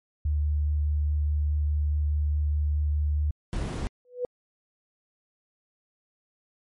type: tone with vibrato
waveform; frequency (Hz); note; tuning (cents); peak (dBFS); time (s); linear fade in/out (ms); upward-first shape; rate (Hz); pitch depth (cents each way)
sine; 74.4; D2; +23; -22; 0.25-3.31; 5; triangle; 4.8; 10
type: noise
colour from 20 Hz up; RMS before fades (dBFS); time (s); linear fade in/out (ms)
brown; -30; 3.53-3.87; 0
type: tone with exponential growth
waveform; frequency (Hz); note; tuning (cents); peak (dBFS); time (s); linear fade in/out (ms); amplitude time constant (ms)
sine; 493.9; B4; 0; -22; 4.05-4.25; 1; 42
effects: MP3 48 kbps